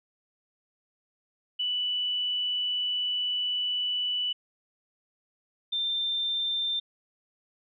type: tone pair in turn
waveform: sine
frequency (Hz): 2968 / 3582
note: F#7 / A7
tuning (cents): +5 / +30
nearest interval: minor third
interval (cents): 325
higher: second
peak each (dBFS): -26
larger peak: neither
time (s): 1.59-4.33 / 5.72-6.8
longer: first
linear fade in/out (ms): 10
effects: none

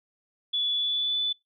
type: tone with pitch glide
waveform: sine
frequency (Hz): 3432 to 3486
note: A7 to A7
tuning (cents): -44 to -17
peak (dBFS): -24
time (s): 0.53-1.33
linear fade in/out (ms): 10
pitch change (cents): +27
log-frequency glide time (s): 0.74-1.17
effects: noise-tail reverb RT60 0.2 s tail -24 dB re dry

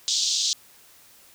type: band-pass noise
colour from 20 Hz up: pink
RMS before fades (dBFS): -24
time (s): 0.08-0.53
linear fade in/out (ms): 0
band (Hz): 3500 to 7000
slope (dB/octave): 48
effects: white hiss -53 dBFS RMS until 1.34 s

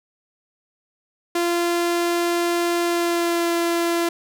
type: tone with pitch glide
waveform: sawtooth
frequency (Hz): 344.7 to 340.2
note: F4 to F4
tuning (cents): -23 to -45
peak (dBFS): -15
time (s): 1.35-4.09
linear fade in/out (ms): 5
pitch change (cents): -22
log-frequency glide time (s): 2.83-3.52
effects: none

